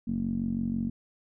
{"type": "tone with low-pass filter", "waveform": "10% pulse", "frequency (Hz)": 46.25, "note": "F#1", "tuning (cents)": 0, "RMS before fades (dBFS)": -30, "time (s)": [0.07, 0.9], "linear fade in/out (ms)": 10, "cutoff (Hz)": 230, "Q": 7, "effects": []}